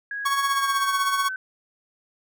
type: tone with pitch glide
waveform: sine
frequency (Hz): 1655 to 1526.4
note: G#6 to G6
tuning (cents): -6 to -47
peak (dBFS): -28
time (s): 0.11-1.36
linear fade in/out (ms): 2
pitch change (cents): -141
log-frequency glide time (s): 0.46-0.99
type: tone with tremolo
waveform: 45% pulse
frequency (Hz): 1111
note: C#6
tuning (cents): +4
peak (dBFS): -19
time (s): 0.25-1.29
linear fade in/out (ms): 10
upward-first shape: triangle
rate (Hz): 16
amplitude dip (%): 60
effects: none